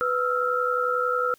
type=tone cluster; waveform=sine; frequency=496.3 / 1306 / 1377 Hz; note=B4 / E6 / F6; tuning=+8 / -17 / -25 cents; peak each=-26 dBFS; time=0.01-1.34 s; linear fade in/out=0 ms; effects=white hiss -59 dBFS RMS until 1.38 s